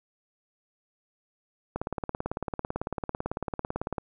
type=click train; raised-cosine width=1 ms; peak=-16 dBFS; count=41; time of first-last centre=1.76-3.982 s; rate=18 Hz; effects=none